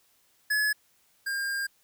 square tone pair in turn, 1702 / 1606.5 Hz, G#6 / G6, +42 / +42 cents, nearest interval minor second, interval 100 cents, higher first, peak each -24 / -29 dBFS, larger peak first, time 0.5-0.73 / 1.26-1.67 s, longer second, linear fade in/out 10 ms, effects white hiss -66 dBFS RMS until 1.83 s

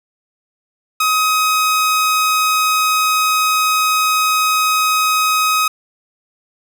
sawtooth tone, 1264 Hz, D#6, 27 cents sharp, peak -9 dBFS, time 1-5.68 s, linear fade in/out 5 ms, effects none

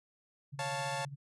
sine tone with tremolo, 140 Hz, C#3, 18 cents sharp, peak -39 dBFS, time 0.52-1.16 s, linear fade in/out 20 ms, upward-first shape sine, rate 15 Hz, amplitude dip 70%
sawtooth chord, Db augmented, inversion none, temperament equal, 554.4 / 698.5 / 880 Hz, Db5 / F5 / A5, 0 / 0 / 0 cents, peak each -36 / -38 / -33 dBFS, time 0.59-1.05 s, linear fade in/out 2 ms
effects resampled to 24000 Hz

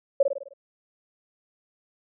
sine tone with echo, 554.4 Hz, C#5, in tune, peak -14 dBFS, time 0.2-0.23 s, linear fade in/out 5 ms, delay 51 ms, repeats 6, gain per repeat -5 dB, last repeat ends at 0.536 s, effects none

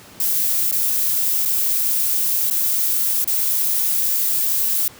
violet noise with dropouts, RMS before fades -19 dBFS, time 0.2-4.88 s, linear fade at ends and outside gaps 2 ms, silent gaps 0.713-0.724 / 1.452-1.456 / 2.501-2.509 / 3.244-3.275 s, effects pink hiss -43 dBFS RMS until 4.99 s + high-pass 100 Hz 12 dB/octave

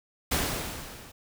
pink noise with level ramp, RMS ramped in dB -25 to -49 dBFS, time 0.31-1.12 s, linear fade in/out 10 ms, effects none

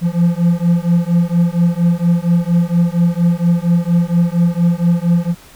triangle beating tone pair, 169.9 / 174.2 Hz, F3 / F3, -47 / -4 cents, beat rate 4.3 Hz, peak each -12 dBFS, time 0.01-5.35 s, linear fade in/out 50 ms, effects pink hiss -42 dBFS RMS until 5.55 s

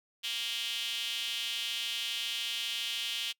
sawtooth tone with high-pass filter, 232.7 Hz, A#3, 3 cents flat, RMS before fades -35 dBFS, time 0.23-3.33 s, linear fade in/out 20 ms, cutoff 3100 Hz, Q 5.2, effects noise-tail reverb RT60 0.1 s tail -26 dB re dry

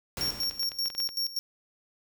pink noise with exponential decay, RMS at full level -34 dBFS, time 0.17-0.96 s, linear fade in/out 1 ms, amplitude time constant 170 ms
45% pulse tone with tremolo, 5520 Hz, F8, 21 cents flat, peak -27 dBFS, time 0.21-1.39 s, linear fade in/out 0 ms, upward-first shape square, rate 5.2 Hz, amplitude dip 80%
clicks, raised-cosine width 0.2 ms, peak -24 dBFS, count 9, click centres 0.433 / 0.511 / 0.631 / 0.718 / 0.858 / 0.902 / 0.95 / 1.002 / 1.09 s
effects none

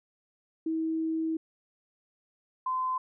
sine tone pair in turn, 321.7 / 1028.4 Hz, E4 / C6, -42 / -30 cents, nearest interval octave + minor sixth, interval 2012 cents, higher second, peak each -27 dBFS, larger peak neither, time 0.66-1.37 / 2.66-2.98 s, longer first, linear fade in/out 5 ms, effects none

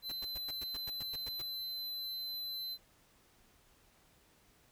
square tone, 4051 Hz, B7, 43 cents sharp, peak -39 dBFS, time 0.02-2.78 s, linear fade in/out 50 ms
pink noise bursts, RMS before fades -48 dBFS, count 11, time 0.09-1.42 s, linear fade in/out 5 ms, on 30 ms, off 100 ms
effects pink hiss -67 dBFS RMS until 4.71 s

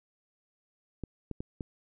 clicks, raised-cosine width 3 ms, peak -23 dBFS, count 4, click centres 1.037 / 1.313 / 1.405 / 1.608 s, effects none

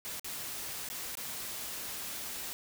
white noise with dropouts, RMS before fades -40 dBFS, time 0.05-2.53 s, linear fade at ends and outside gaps 0 ms, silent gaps 0.196-0.245 / 0.888-0.9 / 1.153-1.172 s, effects none

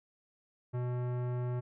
sine tone with tanh clipping, 123.47 Hz, B2, in tune, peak -34 dBFS, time 0.73-1.61 s, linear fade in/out 20 ms, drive 18 dB, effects none

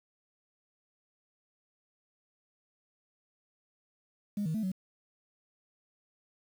sine tone with pitch steps, 205 / 158.3 / 219.3 / 187.6 Hz, G#3 / D#3 / A3 / F#3, -22 / +30 / -6 / +24 cents, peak -28 dBFS, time 4.37-4.718 s, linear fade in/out 5 ms, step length 87 ms, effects tanh soft clip ceiling -27 dBFS + 9-bit

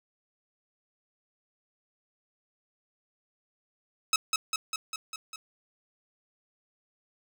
10% pulse tone with echo, 1292 Hz, E6, 35 cents flat, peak -13 dBFS, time 4.13-4.16 s, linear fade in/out 2 ms, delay 200 ms, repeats 6, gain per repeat -3 dB, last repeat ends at 5.36 s, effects none

